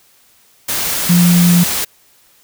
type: tone in noise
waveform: sine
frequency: 174.61 Hz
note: F3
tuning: in tune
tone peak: -7 dBFS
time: 1.09-1.64 s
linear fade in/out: 10 ms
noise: white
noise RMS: -18 dBFS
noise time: 0.68-1.85 s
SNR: +8 dB
effects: white hiss -51 dBFS RMS until 2.43 s